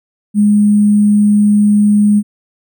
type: tone with sample-and-hold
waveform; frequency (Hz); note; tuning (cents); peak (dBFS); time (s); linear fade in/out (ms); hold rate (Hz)
sine; 207.7; G#3; 0; -6; 0.34-2.23; 50; 8820
effects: none